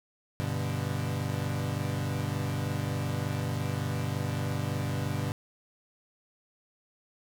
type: chord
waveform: 35% pulse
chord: G major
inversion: none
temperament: equal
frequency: 98 / 123.47 / 146.83 Hz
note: G2 / B2 / D3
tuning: 0 / 0 / 0 cents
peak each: -32 dBFS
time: 0.4-5.32 s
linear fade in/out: 0 ms
effects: none

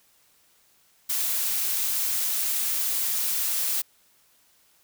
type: noise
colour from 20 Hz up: blue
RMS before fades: -26 dBFS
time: 1.09-3.82 s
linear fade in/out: 10 ms
effects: white hiss -62 dBFS RMS until 4.83 s

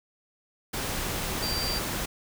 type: tone in noise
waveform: sine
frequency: 4700 Hz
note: D8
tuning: 1 cent sharp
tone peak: -30 dBFS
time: 1.42-1.79 s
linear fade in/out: 10 ms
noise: pink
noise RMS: -31 dBFS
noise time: 0.73-2.06 s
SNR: -2 dB
effects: none

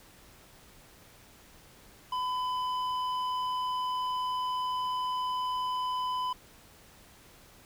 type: tone with hard clipping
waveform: sine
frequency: 1005 Hz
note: B5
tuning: 30 cents sharp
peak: -31 dBFS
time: 2.12-6.33 s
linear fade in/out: 5 ms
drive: 8 dB
effects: pink hiss -56 dBFS RMS until 7.65 s

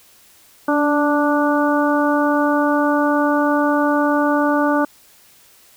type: harmonic tone with a mistuned harmonic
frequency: 293.7 Hz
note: D4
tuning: in tune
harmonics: 1 / 2 / 3 / 4 / 5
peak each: -17 / -20 / -22 / -23 / -24 dBFS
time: 0.68-4.85 s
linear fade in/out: 5 ms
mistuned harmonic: 1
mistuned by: -21 cents
effects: white hiss -50 dBFS RMS until 5.76 s

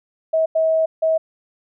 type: tone bursts at uneven times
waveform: sine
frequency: 642 Hz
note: E5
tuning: 46 cents flat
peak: -14 dBFS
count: 3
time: 0.33-0.46 / 0.55-0.86 / 1.02-1.18 s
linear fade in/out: 10 ms
effects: none

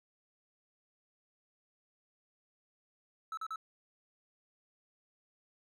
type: tone bursts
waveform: triangle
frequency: 1309 Hz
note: E6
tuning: 13 cents flat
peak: -35 dBFS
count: 3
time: 3.32-3.559 s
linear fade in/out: 2 ms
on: 53 ms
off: 40 ms
effects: none

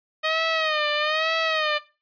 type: tone with vibrato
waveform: 10% pulse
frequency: 622.3 Hz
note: D#5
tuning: in tune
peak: -13 dBFS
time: 0.23-1.79 s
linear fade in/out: 20 ms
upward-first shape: sine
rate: 1.1 Hz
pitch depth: 80 cents each way
effects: noise-tail reverb RT60 0.3 s tail -17 dB re dry + resampled to 11025 Hz

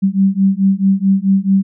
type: beating tone pair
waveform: sine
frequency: 191.8 / 196.4 Hz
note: G3 / G3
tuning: -37 / +4 cents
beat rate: 4.6 Hz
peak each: -13 dBFS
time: 0.02-1.63 s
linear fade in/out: 20 ms
effects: none

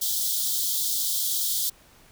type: high-pass noise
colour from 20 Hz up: white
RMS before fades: -26 dBFS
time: 0.01-1.7 s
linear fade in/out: 10 ms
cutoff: 3200 Hz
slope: 96 dB/octave
effects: pink hiss -55 dBFS RMS until 2.11 s

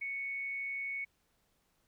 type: tone with amplitude modulation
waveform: sine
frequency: 2217 Hz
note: C#7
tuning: in tune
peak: -34 dBFS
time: 0.01-1.05 s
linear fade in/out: 10 ms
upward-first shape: sine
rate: 214 Hz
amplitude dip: 30%
effects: pink hiss -75 dBFS RMS until 1.87 s

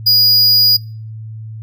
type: tone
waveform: square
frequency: 4900 Hz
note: D#8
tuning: 27 cents flat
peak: -8 dBFS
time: 0.06-0.77 s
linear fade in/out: 10 ms
effects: noise-tail reverb RT60 0.4 s tail -26 dB re dry + added 110 Hz sine -26 dBFS peak until 1.62 s

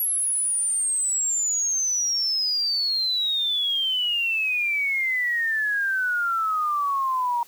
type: exponential sweep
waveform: sine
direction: down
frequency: 11440 to 939 Hz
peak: -21 dBFS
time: 0-7.43 s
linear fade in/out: 2 ms
effects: white hiss -51 dBFS RMS until 7.47 s

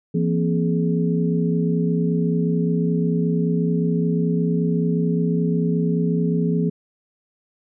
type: tone cluster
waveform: sine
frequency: 169.2 / 234.4 / 263.2 / 421.9 Hz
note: E3 / A#3 / C4 / G#4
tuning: +45 / +10 / +10 / +27 cents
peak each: -19 / -25 / -27 / -26 dBFS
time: 0.14-6.7 s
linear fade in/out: 10 ms
effects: none

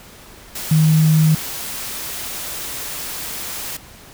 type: tone in noise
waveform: sine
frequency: 156.9 Hz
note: D#3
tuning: 15 cents sharp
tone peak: -10 dBFS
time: 0.71-1.35 s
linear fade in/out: 5 ms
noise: white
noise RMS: -28 dBFS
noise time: 0.55-3.77 s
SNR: +15 dB
effects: pink hiss -42 dBFS RMS until 4.13 s

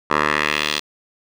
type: tone with band-pass filter sweep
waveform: 10% pulse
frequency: 75.1 Hz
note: D2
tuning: 39 cents sharp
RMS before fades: -20 dBFS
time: 0.1-0.8 s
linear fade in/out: 10 ms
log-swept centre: 1200 to 3900 Hz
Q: 1.6
effects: none

